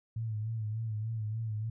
sine tone with vibrato, 110 Hz, A2, in tune, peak -32 dBFS, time 0.16-1.7 s, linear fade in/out 5 ms, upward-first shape sine, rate 3.4 Hz, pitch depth 61 cents each way, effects none

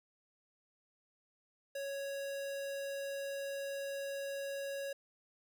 square tone, 554.4 Hz, C#5, in tune, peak -39 dBFS, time 1.75-4.93 s, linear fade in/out 5 ms, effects none

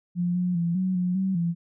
sine tone with pitch steps, 175.8 / 179.5 / 170.1 / 186.4 / 179.8 / 190.7 / 170.1 Hz, F3 / F3 / F3 / F#3 / F#3 / G3 / F3, +12 / +48 / -45 / +13 / -49 / -47 / -45 cents, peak -22 dBFS, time 0.15-1.55 s, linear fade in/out 50 ms, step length 200 ms, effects none

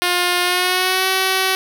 5% pulse tone with pitch glide, 355.5 to 378.8 Hz, F4 to F#4, +31 to +41 cents, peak -4 dBFS, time 0.02-1.55 s, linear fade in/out 0 ms, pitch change +110 cents, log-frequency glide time 0.42-1.08 s, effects none

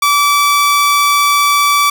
sawtooth tone, 1155 Hz, D6, 29 cents flat, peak -5 dBFS, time 0.02-1.9 s, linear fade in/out 5 ms, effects none

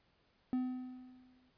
triangle tone with exponential decay, 253.8 Hz, B3, 47 cents sharp, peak -28 dBFS, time 0.53-1.5 s, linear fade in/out 1 ms, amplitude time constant 210 ms, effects pink hiss -73 dBFS RMS until 1.57 s + resampled to 11025 Hz

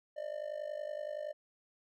triangle tone with amplitude modulation, 601 Hz, D5, 40 cents sharp, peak -32 dBFS, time 0.16-1.33 s, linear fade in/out 20 ms, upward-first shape sine, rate 50.7 Hz, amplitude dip 85%, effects none

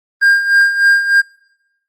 triangle tone with tremolo, 1606 Hz, G6, 41 cents sharp, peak -4 dBFS, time 0.21-1.22 s, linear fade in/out 20 ms, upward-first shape sine, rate 3.3 Hz, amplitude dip 70%, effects noise-tail reverb RT60 1.0 s tail -26 dB re dry + Opus 24 kbps

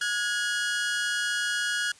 sawtooth tone pair together, 1445.1 / 1661.2 Hz, F#6 / G#6, -41 / 0 cents, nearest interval major second, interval 241 cents, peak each -25 dBFS, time 0.01-1.92 s, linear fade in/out 5 ms, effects white hiss -54 dBFS RMS until 1.99 s + resampled to 22050 Hz

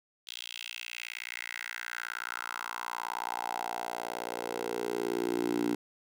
10% pulse tone with high-pass filter sweep, 59 Hz, A#1, 22 cents sharp, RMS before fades -36 dBFS, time 0.27-5.75 s, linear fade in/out 5 ms, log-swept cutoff 3400 to 290 Hz, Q 3.8, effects none

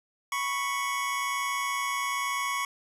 25% pulse tone pair together, 987.8 / 1108.8 Hz, B5 / C#6, 0 / 0 cents, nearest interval major second, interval 200 cents, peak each -31 / -25 dBFS, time 0.32-2.65 s, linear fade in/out 2 ms, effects resampled to 32000 Hz + 9-bit

